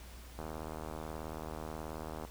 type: click train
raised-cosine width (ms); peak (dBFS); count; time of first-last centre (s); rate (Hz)
1; -28; 147; 0.39-2.25; 78.5
effects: added 60 Hz sine -49 dBFS peak until 2.3 s + pink hiss -55 dBFS RMS until 2.3 s